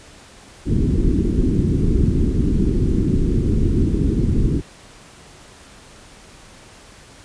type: low-pass noise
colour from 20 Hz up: pink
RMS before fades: -17 dBFS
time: 0.65-4.62 s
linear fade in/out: 50 ms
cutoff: 380 Hz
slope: 48 dB/octave
effects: pink hiss -44 dBFS RMS until 7.24 s + resampled to 22050 Hz